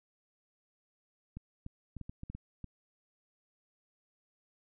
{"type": "clicks", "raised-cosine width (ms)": 5, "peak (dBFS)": -30, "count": 9, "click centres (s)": [1.37, 1.664, 1.967, 2.013, 2.095, 2.234, 2.3, 2.35, 2.643], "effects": []}